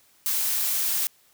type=noise; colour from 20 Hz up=blue; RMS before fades=-25 dBFS; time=0.26-1.07 s; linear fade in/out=0 ms; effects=white hiss -60 dBFS RMS until 1.33 s